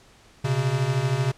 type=beating tone pair; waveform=square; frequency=123.47 / 136.47 Hz; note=B2 / C#3; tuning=0 / -27 cents; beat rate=13 Hz; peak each=-26 / -24 dBFS; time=0.44-1.32 s; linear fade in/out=10 ms; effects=pink hiss -54 dBFS RMS until 1.37 s + low-pass 8000 Hz 12 dB/octave